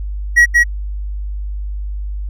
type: tone with echo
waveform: triangle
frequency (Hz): 1911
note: A#6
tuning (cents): +43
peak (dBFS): -3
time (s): 0.36-0.46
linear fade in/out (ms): 20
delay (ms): 180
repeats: 1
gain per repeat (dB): -2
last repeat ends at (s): 0.64
effects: added 50 Hz sine -20 dBFS peak until 2.29 s